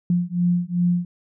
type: beating tone pair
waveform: sine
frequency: 174.61 / 177.21 Hz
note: F3 / F3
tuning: 0 / +26 cents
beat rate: 2.6 Hz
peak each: -21 dBFS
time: 0.1-1.05 s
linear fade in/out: 2 ms
effects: none